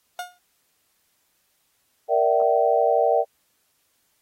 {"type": "tone with exponential decay", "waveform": "30% pulse", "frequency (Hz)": 717, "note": "F5", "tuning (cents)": 45, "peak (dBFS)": -23, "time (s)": [0.19, 0.39], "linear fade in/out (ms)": 2, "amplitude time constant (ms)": 42}
{"type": "chord", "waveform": "sine", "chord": "E half-diminished seventh", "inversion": "second", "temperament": "equal with one note detuned", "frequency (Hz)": [466.2, 587.3, 659.3, 767.9], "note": ["Bb4", "D5", "E5", "G5"], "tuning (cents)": [0, 0, 0, -36], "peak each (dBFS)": -22, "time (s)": [2.08, 3.25], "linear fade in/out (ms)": 50}
{"effects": ["white hiss -68 dBFS RMS until 4.21 s", "AAC 48 kbps"]}